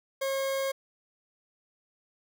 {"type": "tone", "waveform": "40% pulse", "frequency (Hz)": 541, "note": "C#5", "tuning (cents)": -42, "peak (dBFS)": -27, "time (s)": [0.21, 0.72], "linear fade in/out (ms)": 10, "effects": []}